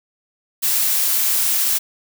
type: noise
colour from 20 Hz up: blue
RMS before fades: -18 dBFS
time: 0.62-1.79 s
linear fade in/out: 20 ms
effects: none